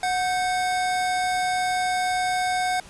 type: tone pair together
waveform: square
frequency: 734 / 1555.3 Hz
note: F#5 / G6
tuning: -14 / -14 cents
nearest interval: octave + minor second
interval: 1300 cents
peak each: -23 / -31 dBFS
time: 0.03-2.8 s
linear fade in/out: 2 ms
effects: pink hiss -46 dBFS RMS until 2.89 s + resampled to 24000 Hz